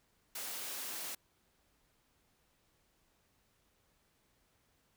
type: high-pass noise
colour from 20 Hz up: white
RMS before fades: -42 dBFS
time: 0.35-1.15 s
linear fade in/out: 5 ms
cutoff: 240 Hz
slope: 12 dB/octave
effects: pink hiss -74 dBFS RMS until 4.96 s